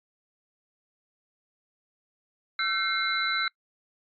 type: tone cluster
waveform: sine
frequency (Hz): 1342 / 1535 / 2124 / 3983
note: E6 / G6 / C7 / B7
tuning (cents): +31 / -37 / +25 / +14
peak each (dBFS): -30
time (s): 2.59-3.48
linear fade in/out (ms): 2
effects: noise-tail reverb RT60 0.1 s tail -25 dB re dry + MP3 48 kbps